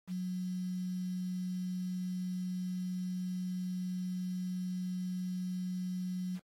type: tone with quantisation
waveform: sine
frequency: 182.6 Hz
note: F#3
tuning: 23 cents flat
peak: -34 dBFS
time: 0.07-6.4 s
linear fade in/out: 50 ms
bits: 9
effects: AAC 48 kbps